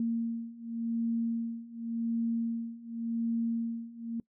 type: beating tone pair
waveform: sine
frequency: 230 / 230.89 Hz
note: A#3 / A#3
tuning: -23 / -16 cents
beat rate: 0.89 Hz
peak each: -34 / -32 dBFS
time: 0-4.2 s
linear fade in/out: 2 ms
effects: noise-tail reverb RT60 0.1 s tail -23 dB re dry